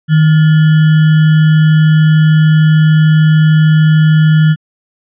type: tone with sample-and-hold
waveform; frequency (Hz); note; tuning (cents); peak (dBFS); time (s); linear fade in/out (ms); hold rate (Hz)
sine; 155.56; D#3; 0; -4; 0.08-4.56; 50; 1575
effects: resampled to 8000 Hz